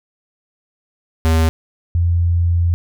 square / sine tone pair in turn, 80.7 / 85.87 Hz, E2 / F2, -36 / -29 cents, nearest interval minor second, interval 107 cents, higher second, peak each -12 dBFS, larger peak neither, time 1.25-1.49 / 1.95-2.74 s, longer second, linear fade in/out 0 ms, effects none

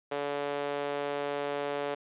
sawtooth tone with high-pass filter, 143.6 Hz, D3, 39 cents flat, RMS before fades -33 dBFS, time 0.11-1.95 s, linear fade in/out 10 ms, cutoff 490 Hz, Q 2.4, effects resampled to 8000 Hz + 10-bit

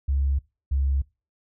sine tone pair in turn, 69 / 68.52 Hz, C#2 / C#2, -7 / -19 cents, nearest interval unison, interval 12 cents, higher first, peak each -19 dBFS, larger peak neither, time 0.08-0.39 / 0.71-1.02 s, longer neither, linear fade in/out 10 ms, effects noise-tail reverb RT60 0.3 s tail -24 dB re dry + tanh soft clip ceiling -15 dBFS

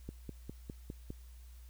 click train, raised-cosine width 3 ms, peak -29 dBFS, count 6, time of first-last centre 0.09-1.104 s, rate 4.93 Hz, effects added 60 Hz sine -50 dBFS peak until 1.69 s + white hiss -66 dBFS RMS until 1.69 s

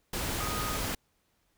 sine tone in noise, 1244.5 Hz, D#6, in tune, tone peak -36 dBFS, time 0.4-0.77 s, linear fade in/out 5 ms, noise pink, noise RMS -33 dBFS, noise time 0.13-0.95 s, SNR -6 dB, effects pink hiss -73 dBFS RMS until 1.57 s

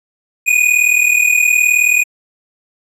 square tone pair together, 2450 / 2489 Hz, D#7 / D#7, -27 / 0 cents, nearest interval unison, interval 27 cents, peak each -13 dBFS, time 0.46-2.04 s, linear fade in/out 20 ms, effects low-pass 12000 Hz 12 dB/octave

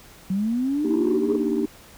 sine linear sweep, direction up, 183.5 to 420.1 Hz, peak -20 dBFS, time 0.3-1.36 s, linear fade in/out 5 ms
sine chord, Eb major seventh, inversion second, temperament equal, 233.1 / 293.7 / 311.1 / 392 Hz, Bb3 / D4 / Eb4 / G4, 0 / 0 / 0 / 0 cents, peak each -25 dBFS, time 0.84-1.66 s, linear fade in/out 10 ms
effects tanh soft clip ceiling -13 dBFS + pink hiss -48 dBFS RMS until 1.97 s

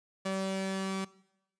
sawtooth tone pair together, 192.1 / 575.6 Hz, G3 / D5, -35 / -35 cents, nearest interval octave + perfect fifth, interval 1900 cents, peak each -29 / -34 dBFS, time 0.25-1.05 s, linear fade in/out 10 ms, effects noise-tail reverb RT60 0.9 s tail -21 dB re dry + resampled to 22050 Hz

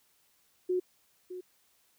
sine tone with echo, 364.7 Hz, F#4, 25 cents flat, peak -26 dBFS, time 0.69-0.8 s, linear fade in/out 10 ms, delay 610 ms, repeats 1, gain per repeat -12 dB, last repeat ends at 1.41 s, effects white hiss -69 dBFS RMS until 1.98 s

